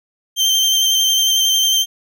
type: tone with vibrato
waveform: 30% pulse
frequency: 3136 Hz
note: G7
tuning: in tune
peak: -10 dBFS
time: 0.36-1.86 s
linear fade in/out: 50 ms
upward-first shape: square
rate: 11 Hz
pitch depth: 16 cents each way
effects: none